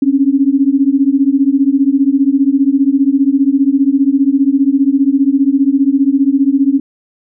sine beating tone pair, 267.6 / 282.6 Hz, C4 / C#4, +39 / +34 cents, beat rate 15 Hz, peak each -11 dBFS, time 0.02-6.8 s, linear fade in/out 5 ms, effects none

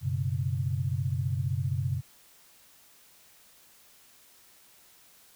sine chord, F# suspended fourth, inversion none, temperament equal with one note detuned, 94.82 / 123.47 / 138.59 Hz, F#2 / B2 / C#3, +43 / 0 / 0 cents, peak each -31 dBFS, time 0.01-2.02 s, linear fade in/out 50 ms, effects white hiss -58 dBFS RMS until 5.35 s

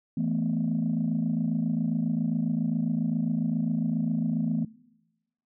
sine chord, E suspended fourth, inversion none, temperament just, 164.81 / 219.8 / 247.2 Hz, E3 / A3 / B3, 0 / -2 / +2 cents, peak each -28 dBFS, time 0.17-4.65 s, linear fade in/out 5 ms, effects noise-tail reverb RT60 1.0 s tail -23 dB re dry + tanh soft clip ceiling -18 dBFS

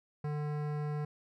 sine tone with hard clipping, 148.9 Hz, D3, 24 cents sharp, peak -35 dBFS, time 0.24-1.05 s, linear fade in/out 5 ms, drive 17 dB, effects none

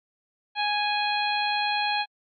harmonic tone, 830.6 Hz, G#5, in tune, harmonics 1 / 2 / 3 / 4 / 5, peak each -26 / -32 / -30 / -33 / -32 dBFS, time 0.55-2.06 s, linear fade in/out 50 ms, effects AAC 64 kbps

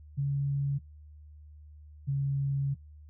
sine tone pair in turn, 140.2 / 138.67 Hz, C#3 / C#3, +20 / +1 cents, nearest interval unison, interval 19 cents, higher first, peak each -26 dBFS, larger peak neither, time 0.17-0.79 / 2.07-2.75 s, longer second, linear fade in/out 20 ms, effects noise-tail reverb RT60 0.2 s tail -19 dB re dry + added 75 Hz sine -48 dBFS peak until 3.09 s

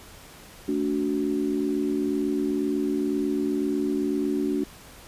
sine chord, D major, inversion second, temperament equal with one note detuned, 220 / 288 / 370 Hz, A3 / D4 / F#4, 0 / -34 / 0 cents, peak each -30 / -25 / -28 dBFS, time 0.68-4.64 s, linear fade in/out 5 ms, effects pink hiss -47 dBFS RMS until 5.07 s + resampled to 32000 Hz

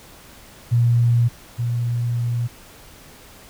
sine tone pair in turn, 118.8 / 119.42 Hz, A#2 / A#2, +33 / +42 cents, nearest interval unison, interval 9 cents, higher second, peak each -13 / -19 dBFS, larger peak first, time 0.71-1.29 / 1.58-2.48 s, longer second, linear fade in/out 20 ms, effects pink hiss -45 dBFS RMS until 3.49 s

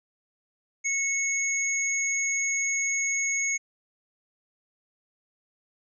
sine tone pair together, 2196 / 6592 Hz, C#7 / G#8, -17 / -14 cents, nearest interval octave + perfect fifth, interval 1903 cents, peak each -27 dBFS, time 0.84-3.58 s, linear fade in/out 20 ms, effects none

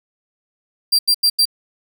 40% pulse tone bursts, 4723 Hz, D8, 9 cents sharp, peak -10 dBFS, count 4, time 0.92-1.455 s, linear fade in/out 10 ms, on 70 ms, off 85 ms, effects none

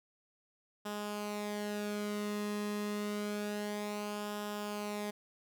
sawtooth tone with flanger, 207.7 Hz, G#3, in tune, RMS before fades -38 dBFS, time 0.85-5.11 s, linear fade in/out 10 ms, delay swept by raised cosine 0.46 to 1.35 ms, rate 0.28 Hz, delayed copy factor -0.55, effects none

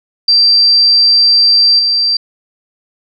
sine tone with level steps, 4699 Hz, D8, in tune, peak -5 / -9 dBFS, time 0.28-2.17 s, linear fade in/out 5 ms, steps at 1.79 s, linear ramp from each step 2 ms, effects none

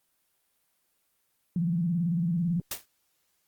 sine tone with vibrato, 170.8 Hz, F3, 38 cents flat, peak -24 dBFS, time 1.56-2.6 s, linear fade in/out 2 ms, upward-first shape square, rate 18 Hz, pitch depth 91 cents each way
white noise with exponential decay, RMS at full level -28 dBFS, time 2.71-2.86 s, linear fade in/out 5 ms, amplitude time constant 31 ms
effects white hiss -73 dBFS RMS until 3.47 s + Opus 32 kbps

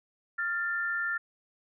sine tone pair together, 1396.9 / 1778.9 Hz, F6 / A6, 0 / +18 cents, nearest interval major third, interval 418 cents, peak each -31 / -31 dBFS, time 0.38-1.18 s, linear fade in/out 10 ms, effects none

